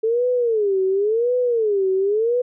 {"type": "tone with vibrato", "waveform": "sine", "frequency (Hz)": 434.2, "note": "A4", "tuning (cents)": -23, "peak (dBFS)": -16, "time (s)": [0.03, 2.42], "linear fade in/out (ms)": 10, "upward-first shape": "sine", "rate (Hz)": 0.93, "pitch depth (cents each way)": 240, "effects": []}